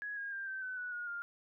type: tone with pitch steps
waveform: sine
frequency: 1671 / 1630 / 1590 / 1551 / 1513 / 1475.8 / 1439.6 / 1404.3 Hz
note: G#6 / G#6 / G6 / G6 / F#6 / F#6 / F#6 / F6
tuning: +10 / -33 / +24 / -19 / +38 / -5 / -48 / +9 cents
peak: -38 dBFS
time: 0.02-1.22 s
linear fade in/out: 0 ms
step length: 150 ms
effects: none